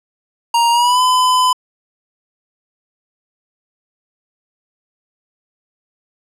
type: tone with pitch glide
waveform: square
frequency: 937 to 1010.1 Hz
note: A#5 to B5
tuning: +9 to +39 cents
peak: -11 dBFS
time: 0.54-1.53 s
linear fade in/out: 5 ms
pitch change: +130 cents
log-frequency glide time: 0.71-1.01 s
effects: low-pass 11000 Hz 12 dB/octave